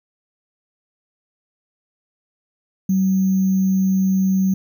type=tone with sample-and-hold; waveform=sine; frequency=190.1 Hz; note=F#3; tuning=47 cents sharp; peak=-14 dBFS; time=2.89-4.54 s; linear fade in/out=5 ms; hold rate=6300 Hz; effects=none